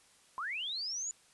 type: linear sweep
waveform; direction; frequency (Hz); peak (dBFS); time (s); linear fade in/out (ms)
sine; up; 987.8 to 7040; -35; 0.38-1.11; 0
effects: white hiss -64 dBFS RMS until 1.33 s + resampled to 24000 Hz